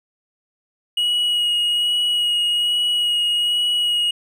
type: tone with vibrato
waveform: triangle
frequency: 2900 Hz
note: F#7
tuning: 35 cents flat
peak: -15 dBFS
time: 0.97-4.11 s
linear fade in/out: 5 ms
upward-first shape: sine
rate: 1.2 Hz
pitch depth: 12 cents each way
effects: none